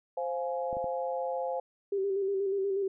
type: chord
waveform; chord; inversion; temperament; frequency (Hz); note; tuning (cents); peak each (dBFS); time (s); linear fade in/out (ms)
sine; F minor; second; just; 523.8 / 698.5 / 838.1; C5 / F5 / Ab5; +2 / 0 / +16; -32 / -36 / -37; 0.17-1.6; 5
type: clicks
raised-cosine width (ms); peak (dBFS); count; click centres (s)
2; -29; 3; 0.729 / 0.769 / 0.843
type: tone with vibrato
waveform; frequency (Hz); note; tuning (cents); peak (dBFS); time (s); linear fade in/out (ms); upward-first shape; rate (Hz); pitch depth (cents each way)
sine; 392; G4; 0; -27; 1.92-2.88; 5; square; 8.3; 35
effects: none